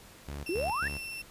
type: tone bursts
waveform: sawtooth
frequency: 71.5 Hz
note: D2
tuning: 46 cents flat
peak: -33 dBFS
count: 3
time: 0.28-0.98 s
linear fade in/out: 5 ms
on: 160 ms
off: 110 ms
type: tone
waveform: 35% pulse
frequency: 2693 Hz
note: E7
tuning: 36 cents sharp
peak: -36 dBFS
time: 0.46-1.22 s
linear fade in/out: 5 ms
type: exponential sweep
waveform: sine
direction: up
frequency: 315.3 to 1886 Hz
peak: -29 dBFS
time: 0.49-0.88 s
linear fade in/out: 2 ms
effects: pink hiss -53 dBFS RMS until 1.3 s + resampled to 32000 Hz

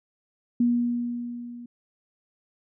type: tone with level ramp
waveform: sine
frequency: 240 Hz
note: B3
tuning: 49 cents flat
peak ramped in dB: -17 to -38 dBFS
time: 0.6-1.66 s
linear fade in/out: 5 ms
effects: none

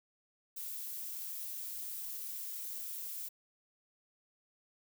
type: noise with amplitude modulation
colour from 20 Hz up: violet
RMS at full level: -41 dBFS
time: 0.56-3.29 s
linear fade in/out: 10 ms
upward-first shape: sine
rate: 199 Hz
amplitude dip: 25%
effects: none

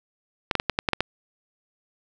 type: clicks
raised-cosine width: 0.3 ms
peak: -5 dBFS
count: 8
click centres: 0.512 / 0.553 / 0.599 / 0.697 / 0.789 / 0.888 / 0.933 / 1.006 s
effects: none

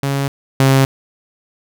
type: tone pair in turn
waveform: sawtooth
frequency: 138.59 / 134.57 Hz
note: C#3 / C3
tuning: 0 / +49 cents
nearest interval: minor second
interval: 51 cents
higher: first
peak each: -12 / -5 dBFS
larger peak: second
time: 0.03-0.28 / 0.6-0.85 s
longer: neither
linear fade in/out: 2 ms
effects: none

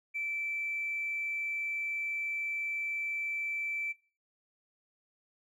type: tone with tanh clipping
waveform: triangle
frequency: 2327 Hz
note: D7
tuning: 17 cents flat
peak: -32 dBFS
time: 0.14-3.93 s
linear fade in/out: 20 ms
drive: 1 dB
effects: noise-tail reverb RT60 0.4 s tail -20 dB re dry

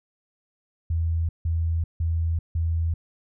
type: tone bursts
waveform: sine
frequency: 82.41 Hz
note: E2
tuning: in tune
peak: -21 dBFS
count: 4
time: 0.9-2.94 s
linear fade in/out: 5 ms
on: 390 ms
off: 160 ms
effects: none

